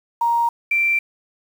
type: tone pair in turn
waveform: sine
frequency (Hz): 937 / 2351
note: A#5 / D7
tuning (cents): +9 / +1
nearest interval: octave + major third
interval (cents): 1592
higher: second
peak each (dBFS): -15 / -15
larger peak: neither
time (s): 0.21-0.49 / 0.71-0.99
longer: neither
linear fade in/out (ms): 5
effects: 7-bit